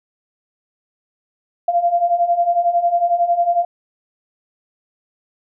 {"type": "beating tone pair", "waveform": "sine", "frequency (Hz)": [685, 696], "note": ["F5", "F5"], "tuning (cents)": [-34, -6], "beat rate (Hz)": 11, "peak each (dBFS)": [-19, -15], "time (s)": [1.68, 3.65], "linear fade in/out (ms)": 5, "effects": []}